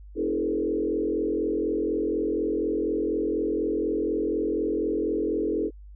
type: tone with frequency modulation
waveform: sine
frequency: 374 Hz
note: F#4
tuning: 19 cents sharp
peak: -23 dBFS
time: 0.15-5.71 s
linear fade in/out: 50 ms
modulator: 44.1 Hz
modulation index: 2.1
effects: added 50 Hz sine -42 dBFS peak until 5.95 s